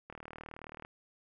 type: click train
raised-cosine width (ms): 0.5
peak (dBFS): -30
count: 30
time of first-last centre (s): 0.1-0.849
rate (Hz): 38.7
effects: none